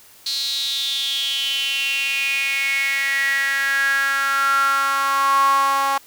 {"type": "tone with high-pass filter sweep", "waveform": "sawtooth", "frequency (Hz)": 274.6, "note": "C#4", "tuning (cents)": -16, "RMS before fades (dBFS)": -20, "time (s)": [0.26, 5.98], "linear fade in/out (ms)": 5, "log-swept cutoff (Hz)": [4200, 950], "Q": 8.9, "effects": ["white hiss -48 dBFS RMS until 6.06 s"]}